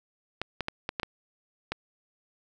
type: clicks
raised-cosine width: 0.3 ms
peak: -14 dBFS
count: 7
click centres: 0.416 / 0.607 / 0.684 / 0.891 / 0.998 / 1.032 / 1.72 s
effects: none